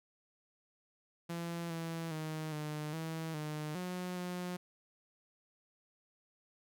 sawtooth tone with pitch steps, 169.6 / 165 / 156.5 / 151.4 / 161.5 / 152.1 / 180.9 / 179.2 Hz, E3 / E3 / D#3 / D#3 / E3 / D#3 / F#3 / F3, +50 / +2 / +10 / -47 / -35 / -39 / -39 / +45 cents, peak -34 dBFS, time 1.29-4.57 s, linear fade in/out 10 ms, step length 410 ms, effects none

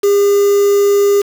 triangle tone with quantisation, 403.8 Hz, G#4, 49 cents flat, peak -6 dBFS, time 0.03-1.22 s, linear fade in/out 10 ms, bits 4, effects none

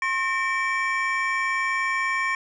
triangle tone cluster, 1071 / 1824 / 2311 Hz, C6 / A#6 / D7, +40 / -38 / -28 cents, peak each -25 dBFS, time 0.02-2.35 s, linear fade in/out 2 ms, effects resampled to 22050 Hz

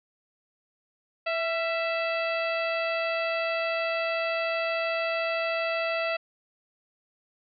harmonic tone with a mistuned harmonic, 659.3 Hz, E5, in tune, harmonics 1 / 2 / 3 / 4 / 5 / 6 / 7, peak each -28 / -34 / -35 / -32 / -43 / -45 / -43 dBFS, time 1.26-6.17 s, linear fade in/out 10 ms, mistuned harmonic 2, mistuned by +45 cents, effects none

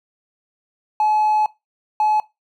triangle tone bursts at uneven times, 854 Hz, G#5, 48 cents sharp, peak -11 dBFS, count 2, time 1-1.46 / 2-2.2 s, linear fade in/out 2 ms, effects noise-tail reverb RT60 0.2 s tail -21 dB re dry + tanh soft clip ceiling -10 dBFS

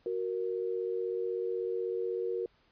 sine tone pair together, 370 / 466.2 Hz, F#4 / A#4, 0 / 0 cents, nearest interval major third, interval 400 cents, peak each -34 / -33 dBFS, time 0.06-2.46 s, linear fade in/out 2 ms, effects pink hiss -68 dBFS RMS until 2.71 s + resampled to 11025 Hz

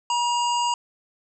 harmonic tone with a mistuned harmonic, 960 Hz, B5, 49 cents flat, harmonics 1 / 3 / 5 / 7 / 8, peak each -21 / -29 / -35 / -36 / -35 dBFS, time 0.1-0.74 s, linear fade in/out 2 ms, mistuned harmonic 3, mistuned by -32 cents, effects none

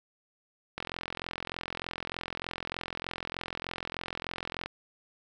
click train, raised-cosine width 0.3 ms, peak -18 dBFS, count 169, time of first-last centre 0.78-4.66 s, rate 43.3 Hz, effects none

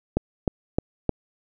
click train, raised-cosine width 2 ms, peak -7 dBFS, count 4, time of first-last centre 0.17-1.093 s, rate 3.25 Hz, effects none

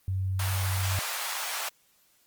sine tone, 94.8 Hz, F#2, 43 cents sharp, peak -26 dBFS, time 0.08-0.99 s, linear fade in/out 0 ms
pink high-pass noise, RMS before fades -33 dBFS, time 0.39-1.69 s, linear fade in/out 5 ms, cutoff 730 Hz, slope 24 dB/octave
effects white hiss -65 dBFS RMS until 2.26 s + Opus 24 kbps

